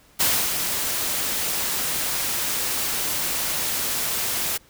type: noise with ADSR envelope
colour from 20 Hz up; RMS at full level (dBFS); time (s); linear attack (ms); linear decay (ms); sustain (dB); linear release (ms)
white; -19; 0.19-4.58; 19; 300; -6; 16
effects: pink hiss -55 dBFS RMS until 4.69 s